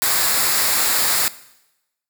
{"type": "noise with comb filter", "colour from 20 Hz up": "white", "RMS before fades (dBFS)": -18, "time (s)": [0.02, 1.28], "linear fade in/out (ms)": 0, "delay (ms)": 0.33, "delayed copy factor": -0.5, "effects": ["noise-tail reverb RT60 0.9 s tail -18 dB re dry"]}